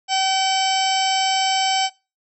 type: harmonic tone with a mistuned harmonic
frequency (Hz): 766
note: G5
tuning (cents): -40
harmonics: 1 / 2 / 3 / 4 / 5 / 6 / 7 / 8 / 10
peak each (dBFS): -19 / -32 / -28 / -24 / -36 / -30 / -27 / -33 / -30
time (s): 0.08-1.9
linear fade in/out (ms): 50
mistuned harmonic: 8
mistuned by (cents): -24
effects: noise-tail reverb RT60 0.3 s tail -23 dB re dry